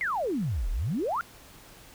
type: exponential two-way sweep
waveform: sine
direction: down then up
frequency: 2198 to 34.65 to 1477 Hz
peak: -26 dBFS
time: 0.01-1.21 s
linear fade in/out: 0 ms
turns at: 0.7 s
effects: pink hiss -51 dBFS RMS until 1.94 s